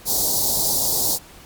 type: band-stop noise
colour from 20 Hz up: white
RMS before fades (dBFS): -20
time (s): 0.05-1.19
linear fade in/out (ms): 50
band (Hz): 930 to 4000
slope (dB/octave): 48
effects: pink hiss -45 dBFS RMS until 1.45 s + Opus 48 kbps